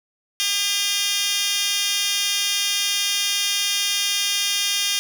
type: tone with high-pass filter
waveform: 10% pulse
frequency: 403.3 Hz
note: G4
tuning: 49 cents sharp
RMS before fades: -22 dBFS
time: 0.4-4.99 s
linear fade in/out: 0 ms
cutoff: 3700 Hz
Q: 5.5
effects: none